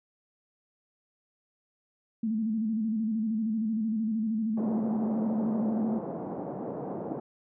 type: tone with vibrato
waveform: sine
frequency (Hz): 220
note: A3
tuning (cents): 0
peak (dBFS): -26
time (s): 2.23-5.99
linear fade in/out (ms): 5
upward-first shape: square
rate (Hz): 13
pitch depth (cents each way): 56
type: band-pass noise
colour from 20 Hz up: pink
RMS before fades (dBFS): -36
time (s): 4.57-7.2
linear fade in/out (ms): 5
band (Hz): 170 to 780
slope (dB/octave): 24
effects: none